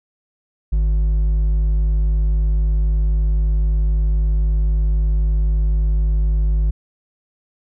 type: tone with hard clipping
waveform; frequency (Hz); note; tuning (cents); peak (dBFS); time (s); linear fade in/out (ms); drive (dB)
sine; 51.91; G#1; 0; -15; 0.72-6.71; 10; 4
effects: none